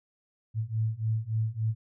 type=beating tone pair; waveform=sine; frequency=108.9 / 112.4 Hz; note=A2 / A2; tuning=-17 / +37 cents; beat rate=3.5 Hz; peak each=-30 / -29 dBFS; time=0.54-1.75 s; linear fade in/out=50 ms; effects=none